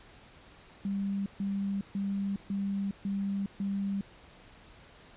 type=tone bursts; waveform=sine; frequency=197.9 Hz; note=G3; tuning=17 cents sharp; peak=-29 dBFS; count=6; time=0.85-4.01 s; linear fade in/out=2 ms; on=410 ms; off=140 ms; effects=pink hiss -55 dBFS RMS until 5.16 s + resampled to 8000 Hz